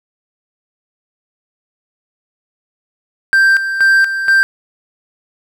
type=tone with tremolo; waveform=triangle; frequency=1574 Hz; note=G6; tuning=7 cents sharp; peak=-5 dBFS; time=3.33-4.43 s; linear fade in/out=0 ms; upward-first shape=square; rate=2.1 Hz; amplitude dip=65%; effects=none